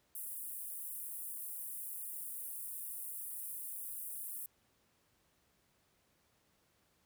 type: high-pass noise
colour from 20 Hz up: pink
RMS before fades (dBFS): -44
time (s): 0.15-4.46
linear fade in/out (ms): 2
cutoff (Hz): 9400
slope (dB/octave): 48
effects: pink hiss -74 dBFS RMS until 7.05 s + high-pass 60 Hz 12 dB/octave